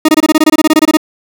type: tone bursts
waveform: 40% pulse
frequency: 311.1 Hz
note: D#4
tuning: in tune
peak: -3 dBFS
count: 16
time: 0.05-0.971 s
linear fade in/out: 5 ms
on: 36 ms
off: 23 ms
effects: none